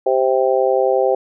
harmonic tone, 130.81 Hz, C3, in tune, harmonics 3 / 4 / 5 / 6, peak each -18 / -16 / -21 / -21 dBFS, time 0.06-1.15 s, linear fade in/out 5 ms, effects none

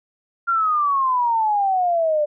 sine exponential sweep, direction down, 1396.9 to 586 Hz, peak -16 dBFS, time 0.47-2.26 s, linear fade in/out 20 ms, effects none

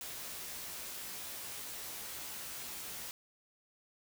white noise with comb filter, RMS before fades -44 dBFS, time 0.01-3.11 s, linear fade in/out 0 ms, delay 16 ms, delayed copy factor +0.6, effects none

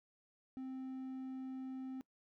triangle tone, 261.6 Hz, C4, in tune, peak -40 dBFS, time 0.57-2.01 s, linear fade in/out 0 ms, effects noise-tail reverb RT60 0.1 s tail -22 dB re dry

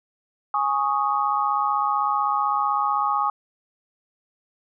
sine chord, Ab suspended fourth, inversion none, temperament equal, 830.6 / 1108.7 / 1244.5 Hz, Ab5 / Db6 / Eb6, 0 / 0 / 0 cents, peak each -24 dBFS, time 0.54-3.3 s, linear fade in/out 2 ms, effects none

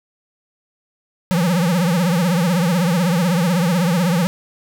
square tone with vibrato, 174.61 Hz, F3, in tune, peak -15 dBFS, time 1.31-4.27 s, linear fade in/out 0 ms, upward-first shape triangle, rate 16 Hz, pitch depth 180 cents each way, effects none

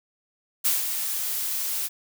blue noise with ADSR envelope, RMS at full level -21 dBFS, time 0.64-1.89 s, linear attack 20 ms, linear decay 160 ms, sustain -7 dB, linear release 31 ms, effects none

